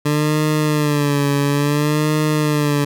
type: tone with vibrato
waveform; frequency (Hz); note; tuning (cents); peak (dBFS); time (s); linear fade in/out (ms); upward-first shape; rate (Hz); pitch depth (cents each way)
20% pulse; 147.5; D3; +8; -10; 0.05-2.85; 10; sine; 0.58; 67
effects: none